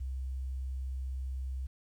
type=tone; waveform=sine; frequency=65.41 Hz; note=C2; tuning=in tune; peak=-33 dBFS; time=0-1.67 s; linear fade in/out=10 ms; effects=tanh soft clip ceiling -29 dBFS + 11-bit